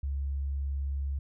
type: tone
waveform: sine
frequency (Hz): 69.3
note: C#2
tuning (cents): 0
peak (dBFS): -29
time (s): 0.03-1.19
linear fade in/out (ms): 5
effects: none